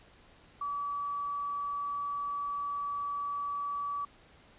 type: tone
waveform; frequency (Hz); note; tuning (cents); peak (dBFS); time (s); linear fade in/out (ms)
sine; 1147; D6; -41; -32; 0.61-4.05; 5
effects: pink hiss -59 dBFS RMS until 4.58 s + resampled to 8000 Hz